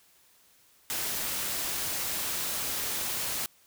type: noise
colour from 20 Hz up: white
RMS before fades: -32 dBFS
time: 0.9-3.46 s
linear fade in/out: 0 ms
effects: white hiss -62 dBFS RMS until 3.66 s